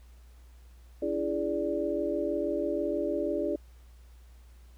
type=tone cluster; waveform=sine; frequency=289.3 / 335.5 / 413.4 / 584 Hz; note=D4 / E4 / G#4 / D5; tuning=-26 / +31 / -8 / -10 cents; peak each=-35 / -32 / -33 / -32 dBFS; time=1.02-3.56 s; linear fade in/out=5 ms; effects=added 60 Hz sine -50 dBFS peak until 4.77 s + pink hiss -65 dBFS RMS until 4.77 s